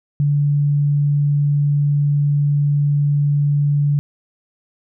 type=tone; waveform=sine; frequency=144.7 Hz; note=D3; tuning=25 cents flat; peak=-13 dBFS; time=0.2-3.99 s; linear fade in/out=0 ms; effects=none